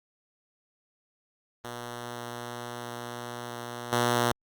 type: tone with level steps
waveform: 5% pulse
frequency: 120.1 Hz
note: B2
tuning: 48 cents flat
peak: -25 / -12 dBFS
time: 1.64-4.32 s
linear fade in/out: 5 ms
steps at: 3.92 s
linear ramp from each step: 10 ms
effects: Opus 48 kbps